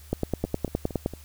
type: two click trains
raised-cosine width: 2 ms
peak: -23 / -11 dBFS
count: 4 / 10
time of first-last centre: 0.45-1.136 / 0.13-1.061 s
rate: 4.37 / 9.67 Hz
effects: added 75 Hz sine -46 dBFS peak until 1.24 s + white hiss -53 dBFS RMS until 1.24 s